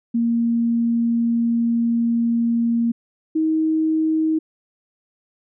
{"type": "tone pair in turn", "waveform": "sine", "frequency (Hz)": [233.1, 316.3], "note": ["A#3", "D#4"], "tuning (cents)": [0, 29], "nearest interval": "perfect fourth", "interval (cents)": 529, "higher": "second", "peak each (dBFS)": [-16, -16], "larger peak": "neither", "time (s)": [[0.14, 2.92], [3.35, 4.39]], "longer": "first", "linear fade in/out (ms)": 10, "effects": []}